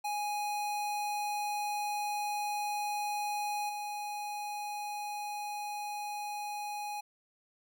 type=tone with level steps; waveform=square; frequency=830 Hz; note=G#5; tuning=1 cent flat; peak=-33 / -37 dBFS; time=0.04-7.01 s; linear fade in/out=10 ms; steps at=3.69 s; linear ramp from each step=5 ms; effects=none